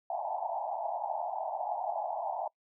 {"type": "band-pass noise", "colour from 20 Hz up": "white", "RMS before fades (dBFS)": -35, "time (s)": [0.1, 2.48], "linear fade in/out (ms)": 5, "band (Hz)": [630, 910], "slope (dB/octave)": 96, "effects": ["noise-tail reverb RT60 0.1 s tail -24 dB re dry"]}